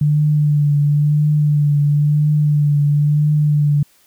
sine tone with vibrato, 147.8 Hz, D3, 11 cents sharp, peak -11 dBFS, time 0.01-3.83 s, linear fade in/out 5 ms, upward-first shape triangle, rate 0.98 Hz, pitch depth 35 cents each way, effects white hiss -54 dBFS RMS until 4.06 s

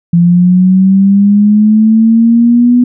sine linear sweep, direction up, 170 to 246.9 Hz, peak -3 dBFS, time 0.13-2.84 s, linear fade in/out 5 ms, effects none

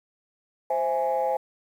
sine chord, C augmented, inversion none, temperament equal, 523.3 / 659.3 / 830.6 Hz, C5 / E5 / G#5, 0 / 0 / 0 cents, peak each -25 / -28 / -25 dBFS, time 0.7-1.37 s, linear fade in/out 5 ms, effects tanh soft clip ceiling -16 dBFS + 9-bit

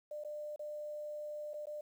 sine tone with dropouts, 598 Hz, D5, 31 cents sharp, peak -40 dBFS, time 0.11-1.81 s, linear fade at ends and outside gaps 5 ms, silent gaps 0.238-0.247 / 0.561-0.593 / 1.535-1.54 / 1.657-1.669 s, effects 11-bit

